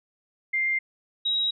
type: tone pair in turn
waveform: sine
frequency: 2102 / 3828 Hz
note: C7 / A#7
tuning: +7 / +45 cents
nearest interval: minor seventh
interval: 1038 cents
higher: second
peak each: -22 dBFS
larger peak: neither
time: 0.53-0.79 / 1.25-1.51 s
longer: neither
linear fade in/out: 10 ms
effects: none